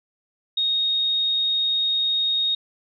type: tone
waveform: sine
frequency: 3729 Hz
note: A#7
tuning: in tune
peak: -19 dBFS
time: 0.57-2.55 s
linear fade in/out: 5 ms
effects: none